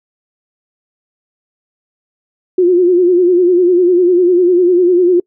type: tone with vibrato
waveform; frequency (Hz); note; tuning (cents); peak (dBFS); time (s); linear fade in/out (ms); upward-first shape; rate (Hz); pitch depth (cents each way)
sine; 357.2; F4; +39; -6; 2.58-5.2; 5; sine; 10; 66
effects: noise-tail reverb RT60 0.1 s tail -26 dB re dry